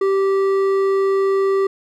sine tone with hard clipping, 389.5 Hz, G4, 11 cents flat, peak -16 dBFS, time 0.01-1.67 s, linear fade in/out 5 ms, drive 8 dB, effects none

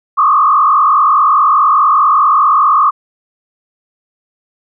sine tone with frequency modulation, 1165 Hz, D6, 14 cents flat, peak -6 dBFS, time 0.17-2.91 s, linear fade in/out 20 ms, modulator 44.8 Hz, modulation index 2, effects none

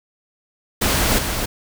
pink noise with echo, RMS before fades -18 dBFS, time 0.81-1.19 s, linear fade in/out 10 ms, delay 270 ms, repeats 1, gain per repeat -5 dB, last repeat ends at 1.46 s, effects none

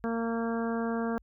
harmonic tone, 229.7 Hz, A#3, 25 cents flat, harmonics 1 / 2 / 3 / 4 / 5 / 6 / 7, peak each -30 / -34 / -38 / -42 / -42 / -43 / -43 dBFS, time 0.04-1.18 s, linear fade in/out 0 ms, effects added 50 Hz sine -58 dBFS peak until 1.22 s

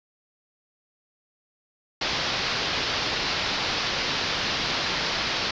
white low-pass noise, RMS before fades -27 dBFS, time 2.01-5.51 s, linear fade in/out 5 ms, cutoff 5200 Hz, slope 48 dB/octave, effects resampled to 16000 Hz

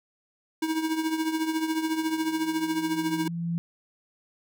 square tone with tremolo, 318.6 Hz, D#4, 41 cents sharp, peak -23 dBFS, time 0.62-3.28 s, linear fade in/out 5 ms, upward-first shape triangle, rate 14 Hz, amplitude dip 70%
sine tone with exponential growth, 169 Hz, E3, 43 cents sharp, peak -24 dBFS, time 1.83-3.58 s, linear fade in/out 0 ms, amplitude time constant 380 ms
effects none

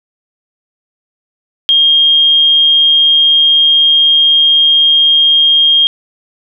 sine tone, 3228 Hz, G#7, 50 cents flat, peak -5 dBFS, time 1.69-5.87 s, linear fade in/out 0 ms, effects none

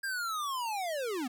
square linear sweep, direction down, 1624 to 233.1 Hz, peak -33 dBFS, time 0.03-1.28 s, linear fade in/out 10 ms, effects none

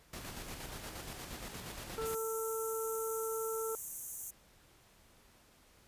pink noise with tremolo, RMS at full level -44 dBFS, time 0.13-2.15 s, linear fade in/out 5 ms, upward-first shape square, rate 8.5 Hz, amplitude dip 35%
harmonic tone, 445.9 Hz, A4, 23 cents sharp, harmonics 1 / 2 / 3, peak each -36 / -49 / -43 dBFS, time 1.98-3.75 s, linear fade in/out 0 ms
white high-pass noise, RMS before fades -42 dBFS, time 2.05-4.31 s, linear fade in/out 10 ms, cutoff 6100 Hz, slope 96 dB/octave
effects pink hiss -64 dBFS RMS until 5.87 s + resampled to 32000 Hz

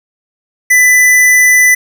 square tone, 1995 Hz, B6, 17 cents sharp, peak -5 dBFS, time 0.7-1.75 s, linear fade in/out 10 ms, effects none

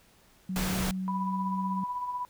sine tone with pitch glide, 186.5 to 188.45 Hz, F#3 to F#3, +14 to +32 cents, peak -30 dBFS, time 0.49-1.84 s, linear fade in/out 5 ms, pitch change +18 cents, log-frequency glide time 0.63-1.48 s
pink noise, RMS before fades -32 dBFS, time 0.56-0.91 s, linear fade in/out 0 ms
sine tone with tremolo, 988 Hz, B5, in tune, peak -29 dBFS, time 1.08-2.25 s, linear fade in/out 0 ms, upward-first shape sine, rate 16 Hz, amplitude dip 45%
effects pink hiss -61 dBFS RMS until 2.29 s

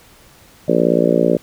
harmonic tone, 58.2 Hz, A#1, 2 cents flat, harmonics 3 / 4 / 5 / 6 / 7 / 8 / 9 / 10, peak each -20 / -20 / -20 / -20 / -20 / -20 / -20 / -20 dBFS, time 0.68-1.37 s, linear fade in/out 5 ms, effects pink hiss -47 dBFS RMS until 1.42 s

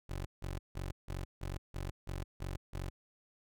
20% pulse tone bursts, 46.25 Hz, F#1, in tune, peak -33 dBFS, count 9, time 0.09-2.9 s, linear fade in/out 10 ms, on 170 ms, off 160 ms, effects none

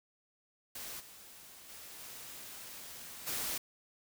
white noise with level steps, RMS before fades -44 / -54 / -50 / -48 / -37 dBFS, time 0.75-3.58 s, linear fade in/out 5 ms, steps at 0.99 / 1.68 / 1.98 / 3.26 s, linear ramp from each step 20 ms, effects none

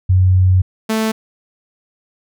sine / sawtooth tone pair in turn, 92.6 / 220.2 Hz, F#2 / A3, +2 / +2 cents, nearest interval octave + minor third, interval 1500 cents, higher second, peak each -8 / -11 dBFS, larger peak first, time 0.09-0.62 / 0.89-1.12 s, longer first, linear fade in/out 10 ms, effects none

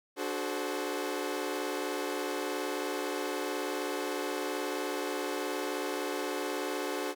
sawtooth chord, D dominant seventh, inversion none, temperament equal with one note detuned, 293.7 / 370 / 429 / 523.3 Hz, D4 / F#4 / A4 / C5, 0 / 0 / -44 / 0 cents, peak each -34 / -33 / -34 / -35 dBFS, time 0.16-7.15 s, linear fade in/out 50 ms, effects none

